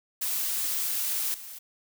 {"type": "noise with level steps", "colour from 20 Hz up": "blue", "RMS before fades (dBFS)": [-29, -42], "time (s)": [0.21, 1.59], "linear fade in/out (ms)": 10, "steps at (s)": 1.34, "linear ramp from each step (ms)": 2, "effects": []}